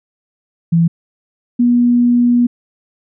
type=tone pair in turn; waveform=sine; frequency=167.2 / 241.8 Hz; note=E3 / B3; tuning=+25 / -36 cents; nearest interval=tritone; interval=639 cents; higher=second; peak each=-8 dBFS; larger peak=neither; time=0.72-0.88 / 1.59-2.47 s; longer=second; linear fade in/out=10 ms; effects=none